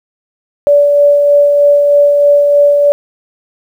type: tone with tremolo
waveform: sine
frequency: 577 Hz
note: D5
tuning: 31 cents flat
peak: -3 dBFS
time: 0.67-2.92 s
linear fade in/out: 0 ms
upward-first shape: sine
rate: 3.2 Hz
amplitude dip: 30%
effects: 7-bit